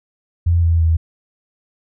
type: tone with pitch steps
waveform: sine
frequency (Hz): 85.3 / 83.35 / 81.45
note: F2 / E2 / E2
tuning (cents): -40 / +20 / -20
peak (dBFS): -11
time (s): 0.46-0.97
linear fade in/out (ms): 10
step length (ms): 170
effects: none